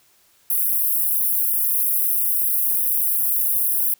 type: high-pass noise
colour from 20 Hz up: pink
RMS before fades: -20 dBFS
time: 0.5-3.94 s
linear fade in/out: 2 ms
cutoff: 11000 Hz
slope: 48 dB/octave
effects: white hiss -58 dBFS RMS until 3.99 s